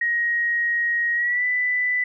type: tone with pitch glide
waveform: sine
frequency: 1884 to 1989.1 Hz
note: A#6 to B6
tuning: +18 to +12 cents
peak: -19 dBFS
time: 0.01-2.04 s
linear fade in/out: 5 ms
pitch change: +94 cents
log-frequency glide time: 1.14-1.45 s
effects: none